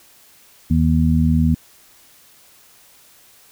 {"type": "harmonic tone", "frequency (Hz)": 79.8, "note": "D#2", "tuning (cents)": 44, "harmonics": [1, 2, 3], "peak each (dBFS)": [-17, -17, -17], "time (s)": [0.7, 1.55], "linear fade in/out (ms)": 10, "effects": ["white hiss -50 dBFS RMS until 3.51 s"]}